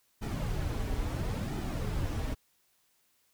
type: noise with flanger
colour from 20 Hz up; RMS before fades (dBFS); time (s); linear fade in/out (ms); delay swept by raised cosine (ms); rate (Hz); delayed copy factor
brown; -33; 0.21-2.35; 20; 1.8 to 5.8; 0.73; -0.6
effects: white hiss -71 dBFS RMS until 3.33 s